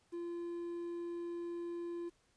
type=tone with quantisation; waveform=triangle; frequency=343.9 Hz; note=F4; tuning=27 cents flat; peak=-37 dBFS; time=0.12-2.1 s; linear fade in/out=20 ms; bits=11; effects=pink hiss -73 dBFS RMS until 2.36 s + resampled to 22050 Hz